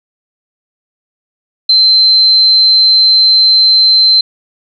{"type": "tone", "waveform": "sine", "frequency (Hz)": 4100, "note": "C8", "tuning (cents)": -36, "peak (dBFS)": -4, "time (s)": [1.69, 4.21], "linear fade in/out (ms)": 5, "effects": []}